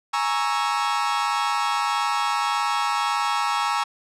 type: chord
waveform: 40% pulse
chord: A# half-diminished seventh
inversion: third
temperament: equal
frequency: 830.6 / 932.3 / 1108.7 / 1318.5 Hz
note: G#5 / A#5 / C#6 / E6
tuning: 0 / 0 / 0 / 0 cents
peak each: -26 dBFS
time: 0.13-3.84 s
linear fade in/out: 10 ms
effects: low-pass 7000 Hz 12 dB/octave